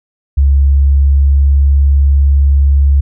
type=tone with pitch glide; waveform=sine; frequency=69.3 to 69.82 Hz; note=C#2 to C#2; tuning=0 to +13 cents; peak=-5 dBFS; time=0.37-3.01 s; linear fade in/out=10 ms; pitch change=+13 cents; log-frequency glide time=0.57-1.71 s; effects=none